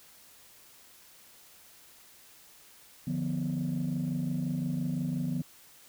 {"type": "chord", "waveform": "sine", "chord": "B diminished", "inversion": "first", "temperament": "equal with one note detuned", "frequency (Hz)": [148.88, 174.61, 246.9], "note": ["D3", "F3", "B3"], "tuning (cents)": [24, 0, 0], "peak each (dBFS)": -32, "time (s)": [3.07, 5.42], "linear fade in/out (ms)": 5, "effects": ["tanh soft clip ceiling -24 dBFS", "white hiss -56 dBFS RMS until 5.88 s"]}